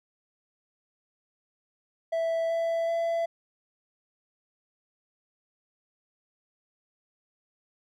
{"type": "tone with pitch steps", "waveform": "triangle", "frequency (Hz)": [659.3, 664.7, 670], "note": ["E5", "E5", "E5"], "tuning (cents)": [0, 14, 28], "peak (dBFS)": -23, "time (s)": [2.12, 3.26], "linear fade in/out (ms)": 10, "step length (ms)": 380, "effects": []}